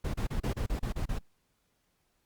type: noise bursts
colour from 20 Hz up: brown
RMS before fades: -31 dBFS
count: 9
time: 0.04-1.188 s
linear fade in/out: 10 ms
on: 100 ms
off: 31 ms
effects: pink hiss -75 dBFS RMS until 2.25 s + Opus 48 kbps